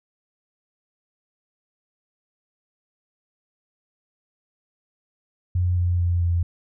sine tone with pitch steps, 89.4 / 88.27 / 87.16 / 86.06 Hz, F2 / F2 / F2 / F2, +41 / +19 / -3 / -25 cents, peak -18 dBFS, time 5.55-6.43 s, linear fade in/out 5 ms, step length 220 ms, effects none

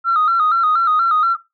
sine tone with vibrato, 1301 Hz, E6, 23 cents flat, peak -11 dBFS, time 0.04-1.37 s, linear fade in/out 50 ms, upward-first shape square, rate 4.2 Hz, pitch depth 75 cents each way, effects noise-tail reverb RT60 0.2 s tail -17 dB re dry + tanh soft clip ceiling -8 dBFS

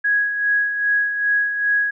sine tone with tremolo, 1661.2 Hz, G#6, in tune, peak -14 dBFS, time 0.04-1.91 s, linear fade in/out 10 ms, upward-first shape sine, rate 2.5 Hz, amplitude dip 55%, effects none

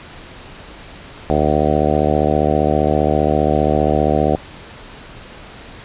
harmonic tone, 75.1 Hz, D2, 39 cents sharp, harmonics 1 / 2 / 3 / 4 / 5 / 6 / 7 / 8 / 9 / 10, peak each -22 / -22 / -22 / -22 / -22 / -22 / -22 / -22 / -22 / -22 dBFS, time 1.3-4.36 s, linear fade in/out 0 ms, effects pink hiss -37 dBFS RMS until 5.84 s + resampled to 8000 Hz

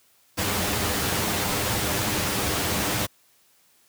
pink noise with comb filter, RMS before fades -25 dBFS, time 0.37-3.07 s, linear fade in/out 20 ms, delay 9.9 ms, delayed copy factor +0.5, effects white hiss -61 dBFS RMS until 3.88 s + high-pass 60 Hz 12 dB/octave

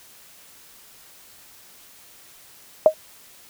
sine tone with exponential decay, 625 Hz, D#5, 8 cents sharp, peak -4 dBFS, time 2.86-2.94 s, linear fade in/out 1 ms, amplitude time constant 17 ms, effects white hiss -49 dBFS RMS until 3.49 s

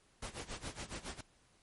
pink noise with tremolo, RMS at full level -42 dBFS, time 0.22-1.21 s, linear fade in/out 5 ms, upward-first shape sine, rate 7.2 Hz, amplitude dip 85%, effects pink hiss -69 dBFS RMS until 1.62 s + MP3 48 kbps

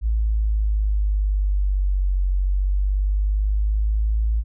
sine linear two-way sweep, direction down then up, 55 to 46.25 to 55 Hz, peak -17 dBFS, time 0.01-4.44 s, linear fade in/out 50 ms, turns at 2.25 s, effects none

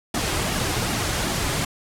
pink noise with flanger, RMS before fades -24 dBFS, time 0.14-1.65 s, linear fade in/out 5 ms, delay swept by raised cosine 1.9 to 4.5 ms, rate 2.6 Hz, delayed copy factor -0.55, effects low-pass 11000 Hz 12 dB/octave

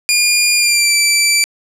15% pulse tone with pitch glide, 2418 to 2332 Hz, D7 to D7, +50 to -13 cents, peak -3 dBFS, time 0.09-1.44 s, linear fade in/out 0 ms, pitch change -63 cents, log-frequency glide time 0.56-0.94 s, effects low-pass 12000 Hz 12 dB/octave + 7-bit

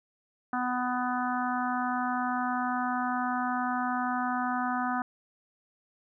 harmonic tone, 249.3 Hz, B3, 16 cents sharp, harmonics 1 / 3 / 4 / 5 / 6 / 7, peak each -32 / -32 / -36 / -34 / -36 / -44 dBFS, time 0.53-5.02 s, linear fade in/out 2 ms, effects none

